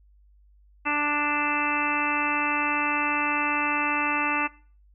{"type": "harmonic tone", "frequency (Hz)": 294.2, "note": "D4", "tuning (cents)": 3, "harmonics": [1, 2, 3, 4, 5, 6, 7, 8, 9], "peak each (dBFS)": [-31, -39, -30, -30, -32, -37, -31, -38, -28], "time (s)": [0.85, 4.48], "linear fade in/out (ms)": 20, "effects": ["noise-tail reverb RT60 0.4 s tail -20 dB re dry", "added 50 Hz sine -54 dBFS peak until 4.94 s"]}